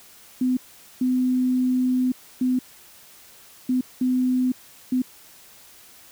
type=tone bursts at uneven times; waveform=sine; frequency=253.8 Hz; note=B3; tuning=47 cents sharp; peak=-18 dBFS; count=6; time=0.41-0.57 / 1.01-2.12 / 2.41-2.59 / 3.69-3.81 / 4.01-4.52 / 4.92-5.02 s; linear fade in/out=5 ms; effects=white hiss -49 dBFS RMS until 6.11 s